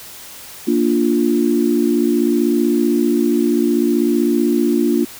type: chord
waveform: sine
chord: Bb major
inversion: none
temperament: equal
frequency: 233.1 / 293.7 / 349.2 Hz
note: Bb3 / D4 / F4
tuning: 0 / 0 / 0 cents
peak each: -17 dBFS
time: 0.67-5.05 s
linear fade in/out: 10 ms
effects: white hiss -36 dBFS RMS until 5.19 s